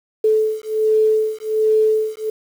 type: beating tone pair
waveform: sine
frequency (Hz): 434 / 435.3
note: A4 / A4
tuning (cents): -24 / -19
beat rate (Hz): 1.3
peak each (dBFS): -17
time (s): 0.24-2.3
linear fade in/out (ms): 5
effects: 7-bit